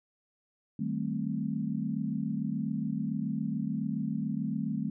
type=chord; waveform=sine; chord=A half-diminished seventh; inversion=second; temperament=equal with one note detuned; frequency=155.56 / 192.96 / 220 / 261.6 Hz; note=Eb3 / G3 / A3 / C4; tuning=0 / -27 / 0 / 0 cents; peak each=-36 / -35 / -33 / -37 dBFS; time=0.79-4.9 s; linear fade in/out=5 ms; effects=none